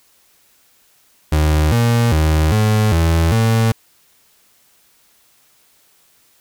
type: tone with pitch steps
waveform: 35% pulse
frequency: 76.8 / 117.7 / 78 / 107.7 / 82.3 / 113 Hz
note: D#2 / A#2 / D#2 / A2 / E2 / A2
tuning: -22 / +17 / +5 / -37 / -2 / +47 cents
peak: -10 dBFS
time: 1.32-3.72 s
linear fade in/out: 5 ms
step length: 400 ms
effects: white hiss -55 dBFS RMS until 6.4 s